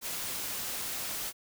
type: noise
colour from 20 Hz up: white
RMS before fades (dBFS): -36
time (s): 0.01-1.33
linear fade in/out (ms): 50
effects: none